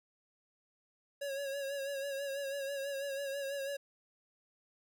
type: tone with vibrato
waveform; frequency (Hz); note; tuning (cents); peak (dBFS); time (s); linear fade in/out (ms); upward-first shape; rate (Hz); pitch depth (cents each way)
square; 554.4; C#5; 0; -37; 1.21-3.77; 10; sine; 6.1; 44
effects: none